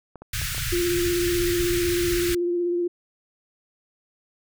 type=clicks; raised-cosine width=1 ms; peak=-26 dBFS; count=5; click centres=0.157 / 0.22 / 0.416 / 0.547 / 0.581 s
type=band-stop noise; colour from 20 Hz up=pink; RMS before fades=-28 dBFS; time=0.33-2.35 s; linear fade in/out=5 ms; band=150 to 1400 Hz; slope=48 dB/octave
type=tone with vibrato; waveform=sine; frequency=349.2 Hz; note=F4; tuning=in tune; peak=-21 dBFS; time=0.72-2.88 s; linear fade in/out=10 ms; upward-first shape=triangle; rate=16 Hz; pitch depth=27 cents each way
effects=none